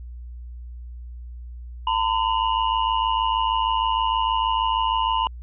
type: ring-modulated tone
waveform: square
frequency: 960 Hz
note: B5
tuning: 49 cents flat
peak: -17 dBFS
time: 1.87-5.27 s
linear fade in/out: 0 ms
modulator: 53.2 Hz
effects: added 60 Hz sine -34 dBFS peak until 5.42 s + resampled to 8000 Hz